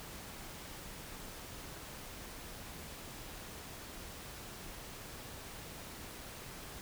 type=silence; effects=pink hiss -48 dBFS RMS until 6.81 s